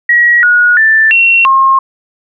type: tone with pitch steps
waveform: sine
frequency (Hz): 1910 / 1451 / 1769 / 2727 / 1072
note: A#6 / F#6 / A6 / F7 / C6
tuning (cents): +42 / -34 / +9 / -42 / +42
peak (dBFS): -4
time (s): 0.09-1.79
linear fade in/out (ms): 5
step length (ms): 340
effects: none